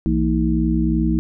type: tone cluster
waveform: sine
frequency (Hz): 61.4 / 164.7 / 227.5 / 318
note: B1 / E3 / A#3 / D#4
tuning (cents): -9 / -1 / -42 / +38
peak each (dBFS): -21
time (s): 0.06-1.19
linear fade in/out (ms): 0
effects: none